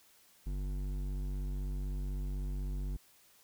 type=tone with hard clipping; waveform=sine; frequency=48 Hz; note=G1; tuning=36 cents flat; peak=-36 dBFS; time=0.46-2.97 s; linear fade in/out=10 ms; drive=12 dB; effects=white hiss -64 dBFS RMS until 3.43 s